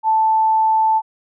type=tone; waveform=sine; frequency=880 Hz; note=A5; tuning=in tune; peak=-12 dBFS; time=0.03-1.02 s; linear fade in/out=50 ms; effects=none